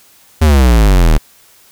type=exponential sweep; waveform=square; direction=down; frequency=80.9 to 36.71 Hz; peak=-6 dBFS; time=0.41-1.18 s; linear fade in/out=10 ms; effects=white hiss -46 dBFS RMS until 1.71 s